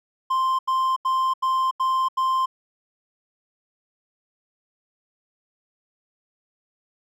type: tone bursts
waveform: triangle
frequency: 1046.5 Hz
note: C6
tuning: in tune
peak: -17 dBFS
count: 6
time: 0.3-2.46 s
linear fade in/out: 10 ms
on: 290 ms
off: 84 ms
effects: none